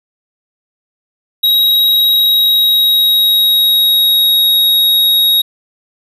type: tone with pitch glide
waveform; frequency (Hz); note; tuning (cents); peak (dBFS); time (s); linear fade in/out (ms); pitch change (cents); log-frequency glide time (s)
square; 3819 to 3782; A#7 to A#7; +41 to +24; -8; 1.43-5.42; 10; -17; 2.1-4.47
effects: none